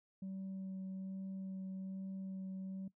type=tone with vibrato; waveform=sine; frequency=190.6 Hz; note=G3; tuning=48 cents flat; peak=-39 dBFS; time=0.22-2.88 s; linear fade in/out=5 ms; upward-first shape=sine; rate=1.2 Hz; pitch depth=10 cents each way; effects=noise-tail reverb RT60 0.1 s tail -19 dB re dry + tanh soft clip ceiling -40 dBFS